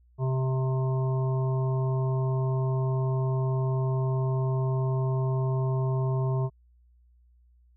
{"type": "harmonic tone with a mistuned harmonic", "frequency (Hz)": 130.81, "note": "C3", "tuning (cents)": 0, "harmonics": [1, 3, 5, 7, 8], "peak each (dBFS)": [-24, -34, -38, -41, -42], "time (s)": [0.18, 6.5], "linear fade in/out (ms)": 50, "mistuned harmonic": 8, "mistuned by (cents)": 23, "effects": ["added 60 Hz sine -57 dBFS peak until 7.76 s"]}